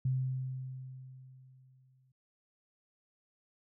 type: tone with exponential decay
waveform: sine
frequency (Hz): 130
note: C3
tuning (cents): -11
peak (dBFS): -27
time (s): 0.05-2.12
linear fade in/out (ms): 5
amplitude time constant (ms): 450
effects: none